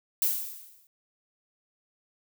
violet noise with exponential decay, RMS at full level -23 dBFS, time 0.22-0.87 s, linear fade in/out 1 ms, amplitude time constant 140 ms, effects none

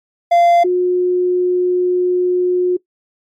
triangle / sine tone pair in turn, 690 / 360.7 Hz, F5 / F#4, -21 / -44 cents, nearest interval major seventh, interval 1123 cents, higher first, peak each -6 / -11 dBFS, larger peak first, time 0.31-0.64 / 0.64-2.77 s, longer second, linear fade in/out 10 ms, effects noise-tail reverb RT60 0.1 s tail -19 dB re dry + MP3 96 kbps

